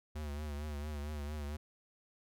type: tone with vibrato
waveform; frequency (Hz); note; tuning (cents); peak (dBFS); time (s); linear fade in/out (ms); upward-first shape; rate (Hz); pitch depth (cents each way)
square; 74.1; D2; +16; -39; 0.15-1.57; 10; triangle; 4.4; 71
effects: none